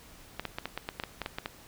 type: clicks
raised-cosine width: 0.3 ms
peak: -17 dBFS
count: 12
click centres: 0.396 / 0.453 / 0.585 / 0.656 / 0.776 / 0.889 / 0.999 / 1.037 / 1.217 / 1.261 / 1.385 / 1.459 s
effects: pink hiss -53 dBFS RMS until 1.67 s

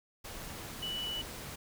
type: tone in noise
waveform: sine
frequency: 2960 Hz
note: F#7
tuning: in tune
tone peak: -35 dBFS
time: 0.82-1.22 s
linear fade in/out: 10 ms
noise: pink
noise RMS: -44 dBFS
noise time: 0.24-1.56 s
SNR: +6 dB
effects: none

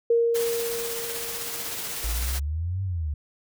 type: tone with exponential decay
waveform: sine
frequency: 466.2 Hz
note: A#4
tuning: in tune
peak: -16 dBFS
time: 0.1-2.17 s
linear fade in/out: 5 ms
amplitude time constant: 450 ms
type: noise with tremolo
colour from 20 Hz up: white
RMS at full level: -31 dBFS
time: 0.34-2.4 s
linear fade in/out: 20 ms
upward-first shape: triangle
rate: 16 Hz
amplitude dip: 30%
type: exponential two-way sweep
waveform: sine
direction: up then down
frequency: 53.2 to 98.1 to 71.1 Hz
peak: -25 dBFS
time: 2.04-3.14 s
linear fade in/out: 5 ms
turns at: 2.83 s
effects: none

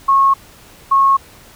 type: tone pair in turn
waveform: sine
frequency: 1092 / 1092 Hz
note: C#6 / C#6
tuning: -26 / -26 cents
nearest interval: unison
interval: 0 cents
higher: neither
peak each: -8 dBFS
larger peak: neither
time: 0.08-0.34 / 0.91-1.17 s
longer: neither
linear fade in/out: 10 ms
effects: pink hiss -43 dBFS RMS until 1.55 s

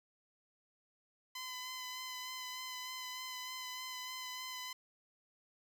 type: tone with vibrato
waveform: 10% pulse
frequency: 1016 Hz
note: B5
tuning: 49 cents sharp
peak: -34 dBFS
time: 1.35-4.73 s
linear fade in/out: 5 ms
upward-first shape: sine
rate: 3.3 Hz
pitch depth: 17 cents each way
effects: none

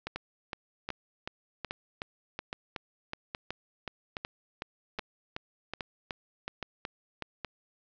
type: two click trains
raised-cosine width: 0.3 ms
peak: -19 / -19 dBFS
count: 20 / 10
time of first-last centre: 0.16-7.223 / 0.07-7.447 s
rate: 2.69 / 1.22 Hz
effects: resampled to 16000 Hz + 9-bit

